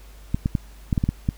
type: clicks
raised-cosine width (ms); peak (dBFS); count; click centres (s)
5; -8; 8; 0.345 / 0.459 / 0.552 / 0.928 / 0.978 / 1.039 / 1.09 / 1.289
effects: added 50 Hz sine -42 dBFS peak until 1.37 s + pink hiss -52 dBFS RMS until 1.37 s